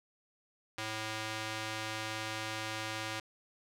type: tone with band-pass filter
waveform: square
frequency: 109.4 Hz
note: A2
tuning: 9 cents flat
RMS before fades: -39 dBFS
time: 0.78-3.2 s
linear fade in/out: 5 ms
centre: 3000 Hz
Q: 0.56
effects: none